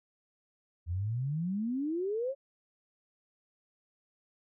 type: exponential sweep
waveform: sine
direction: up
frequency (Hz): 81.2 to 563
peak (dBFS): -30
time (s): 0.86-2.35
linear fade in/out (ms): 50
effects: none